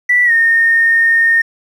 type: tone with pitch glide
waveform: triangle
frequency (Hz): 1966 to 1834.3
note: B6 to A#6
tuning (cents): -8 to -28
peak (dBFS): -4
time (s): 0.09-1.42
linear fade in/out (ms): 10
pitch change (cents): -120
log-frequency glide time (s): 0.25-0.32
effects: tanh soft clip ceiling -6 dBFS